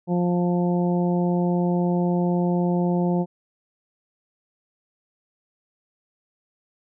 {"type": "harmonic tone", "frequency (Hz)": 176.2, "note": "F3", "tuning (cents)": 16, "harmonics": [1, 2, 3, 4, 5], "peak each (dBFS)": [-20, -26, -30, -32, -34], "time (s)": [0.07, 3.26], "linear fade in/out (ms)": 50, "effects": []}